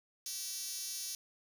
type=tone with high-pass filter; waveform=5% pulse; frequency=385.2 Hz; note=G4; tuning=30 cents flat; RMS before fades=-41 dBFS; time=0.26-1.15 s; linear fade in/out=2 ms; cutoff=6600 Hz; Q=3.2; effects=none